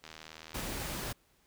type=click train; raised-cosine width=0.2 ms; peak=-29 dBFS; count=45; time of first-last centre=0.04-0.595 s; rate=79.3 Hz
type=noise; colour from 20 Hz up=pink; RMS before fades=-38 dBFS; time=0.54-1.13 s; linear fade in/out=10 ms
effects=pink hiss -69 dBFS RMS until 1.46 s